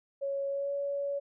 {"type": "tone with pitch glide", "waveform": "sine", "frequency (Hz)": [554.4, 563.8], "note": ["C#5", "C#5"], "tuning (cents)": [0, 29], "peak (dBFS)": -30, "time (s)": [0.21, 1.2], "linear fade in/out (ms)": 20, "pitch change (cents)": 29, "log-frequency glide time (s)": [0.48, 0.74], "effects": []}